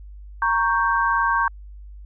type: chord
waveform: sine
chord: G diminished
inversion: first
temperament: equal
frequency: 932.3 / 1108.7 / 1568 Hz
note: Bb5 / Db6 / G6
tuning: 0 / 0 / 0 cents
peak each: -22 / -21 / -22 dBFS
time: 0.42-1.48 s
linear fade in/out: 2 ms
effects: added 50 Hz sine -37 dBFS peak until 2.05 s